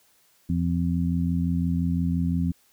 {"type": "harmonic tone", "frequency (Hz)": 85.8, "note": "F2", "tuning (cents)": -30, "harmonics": [1, 2, 3], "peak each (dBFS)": [-27, -24, -28], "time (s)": [0.49, 2.52], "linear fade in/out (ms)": 10, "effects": ["white hiss -62 dBFS RMS until 2.72 s"]}